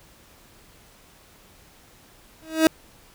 30% pulse tone with exponential growth, 318.8 Hz, D#4, 42 cents sharp, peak -8 dBFS, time 2.42-2.67 s, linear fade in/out 1 ms, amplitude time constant 54 ms, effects pink hiss -53 dBFS RMS until 3.14 s

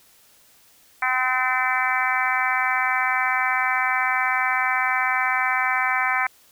harmonic tone, 256 Hz, C4, 38 cents flat, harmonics 3 / 4 / 5 / 6 / 7 / 8 / 9, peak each -27 / -27 / -27 / -27 / -27 / -27 / -27 dBFS, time 1.02-6.27 s, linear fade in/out 5 ms, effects white hiss -55 dBFS RMS until 6.51 s

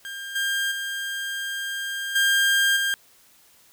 30% pulse tone with level steps, 1600 Hz, G6, 35 cents sharp, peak -30 / -20 / -25 / -15 / -19 dBFS, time 0.05-2.94 s, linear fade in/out 0 ms, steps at 0.35 / 0.71 / 2.15 / 2.76 s, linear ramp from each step 10 ms, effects white hiss -56 dBFS RMS until 3.72 s

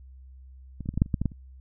clicks, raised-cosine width 5 ms, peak -23 / -24 / -15 / -29 / -14 / -6 / -28 / -12 / -14 / -12 / -30 dBFS, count 11, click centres 0.807 / 0.859 / 0.89 / 0.94 / 0.976 / 1.019 / 1.061 / 1.142 / 1.216 / 1.257 / 1.318 s, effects added 65 Hz sine -45 dBFS peak until 1.6 s

